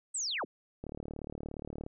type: linear sweep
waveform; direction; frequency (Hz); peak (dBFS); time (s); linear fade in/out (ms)
sine; down; 8420 to 82.41; -32; 0.14-0.45; 10
type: click train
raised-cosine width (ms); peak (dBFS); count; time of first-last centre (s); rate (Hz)
2; -27; 39; 0.84-1.864; 37.1
effects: none